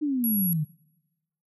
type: exponential sweep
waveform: sine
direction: down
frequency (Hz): 309.1 to 146.1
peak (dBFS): -23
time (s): 0.01-0.65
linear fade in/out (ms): 20
type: tone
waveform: sine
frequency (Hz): 11330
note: F9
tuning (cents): +24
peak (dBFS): -25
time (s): 0.24-0.53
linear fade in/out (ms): 0
effects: noise-tail reverb RT60 1.0 s tail -25 dB re dry